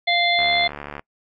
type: harmonic tone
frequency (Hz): 695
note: F5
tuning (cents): -9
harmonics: 1 / 3 / 5 / 6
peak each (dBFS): -21 / -20 / -22 / -27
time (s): 0.07-0.68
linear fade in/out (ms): 10
type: click train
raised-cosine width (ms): 0.5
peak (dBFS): -17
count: 45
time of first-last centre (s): 0.39-0.994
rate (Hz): 72.8
effects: noise-tail reverb RT60 0.1 s tail -25 dB re dry